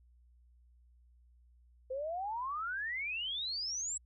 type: exponential sweep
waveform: sine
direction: up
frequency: 504 to 7910 Hz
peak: -35 dBFS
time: 1.9-3.98 s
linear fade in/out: 10 ms
effects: added 60 Hz sine -61 dBFS peak until 4.05 s